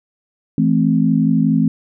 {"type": "chord", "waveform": "sine", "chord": "A minor", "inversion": "second", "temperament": "equal with one note detuned", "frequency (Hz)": [164.81, 216.7, 261.6], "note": ["E3", "A3", "C4"], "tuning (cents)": [0, -26, 0], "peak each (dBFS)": -16, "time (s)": [0.58, 1.68], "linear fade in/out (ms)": 2, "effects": []}